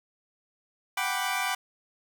20% pulse chord, G major seventh, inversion third, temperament equal, 740 / 784 / 987.8 / 1174.7 Hz, F#5 / G5 / B5 / D6, 0 / 0 / 0 / 0 cents, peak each -28 dBFS, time 0.97-1.55 s, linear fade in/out 5 ms, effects none

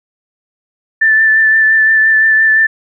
sine tone with vibrato, 1764 Hz, A6, 4 cents sharp, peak -6 dBFS, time 1.01-2.67 s, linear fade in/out 10 ms, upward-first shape triangle, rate 5.8 Hz, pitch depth 21 cents each way, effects none

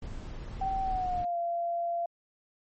brown noise, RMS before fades -38 dBFS, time 0.02-1.25 s, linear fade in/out 5 ms
sine tone with pitch glide, 770 to 686 Hz, G5 to F5, -31 to -31 cents, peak -28 dBFS, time 0.61-2.06 s, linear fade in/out 5 ms, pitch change -200 cents, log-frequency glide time 0.82-1.37 s
effects MP3 32 kbps

